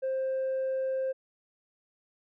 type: tone with tanh clipping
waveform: triangle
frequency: 527 Hz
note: C5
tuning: 12 cents sharp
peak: -28 dBFS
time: 0.02-1.13 s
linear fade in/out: 20 ms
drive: 6 dB
effects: none